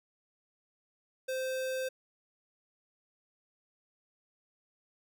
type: tone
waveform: square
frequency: 520 Hz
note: C5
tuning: 11 cents flat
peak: -33 dBFS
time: 1.28-1.89 s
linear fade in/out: 10 ms
effects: none